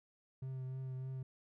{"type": "tone with vibrato", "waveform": "triangle", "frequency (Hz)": 130.7, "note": "C3", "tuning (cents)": -1, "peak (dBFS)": -38, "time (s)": [0.42, 1.23], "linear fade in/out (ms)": 5, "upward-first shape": "triangle", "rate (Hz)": 3.3, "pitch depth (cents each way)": 22, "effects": []}